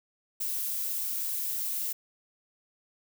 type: noise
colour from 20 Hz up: violet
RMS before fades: -32 dBFS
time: 0.4-1.93 s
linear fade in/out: 10 ms
effects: none